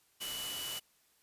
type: tone in noise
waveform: sine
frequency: 2960 Hz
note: F#7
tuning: in tune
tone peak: -40 dBFS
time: 0.2-0.8 s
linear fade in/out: 20 ms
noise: white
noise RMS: -41 dBFS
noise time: 0.2-0.8 s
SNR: -2 dB
effects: white hiss -70 dBFS RMS until 1.22 s + resampled to 32000 Hz